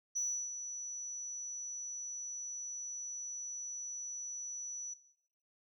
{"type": "tone with ADSR envelope", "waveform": "sine", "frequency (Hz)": 5920, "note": "F#8", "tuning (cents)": 0, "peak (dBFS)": -30, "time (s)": [0.15, 4.94], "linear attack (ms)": 19, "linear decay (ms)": 320, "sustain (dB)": -10, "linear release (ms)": 8, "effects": ["noise-tail reverb RT60 0.8 s tail -18 dB re dry", "tanh soft clip ceiling -30 dBFS"]}